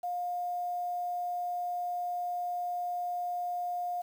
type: tone with quantisation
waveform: sine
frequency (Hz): 710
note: F5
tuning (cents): +28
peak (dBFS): -31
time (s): 0.03-4.02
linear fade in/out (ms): 10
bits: 9
effects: none